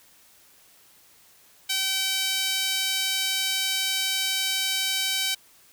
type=tone with high-pass filter; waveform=sawtooth; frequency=768 Hz; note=G5; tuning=36 cents flat; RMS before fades=-26 dBFS; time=1.69-5.35 s; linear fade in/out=10 ms; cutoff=3100 Hz; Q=1.4; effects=white hiss -56 dBFS RMS until 5.72 s